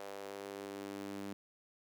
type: tone with high-pass filter sweep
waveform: sawtooth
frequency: 99.4 Hz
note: G2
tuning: 25 cents sharp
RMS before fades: -45 dBFS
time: 0-1.33 s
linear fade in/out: 0 ms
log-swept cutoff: 540 to 240 Hz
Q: 2.3
effects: none